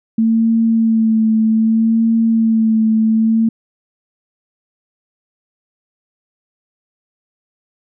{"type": "tone with vibrato", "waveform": "sine", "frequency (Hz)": 223.6, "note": "A3", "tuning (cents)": 28, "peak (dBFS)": -10, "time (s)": [0.18, 3.49], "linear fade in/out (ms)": 5, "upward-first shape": "sine", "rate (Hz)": 0.64, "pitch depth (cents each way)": 26, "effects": []}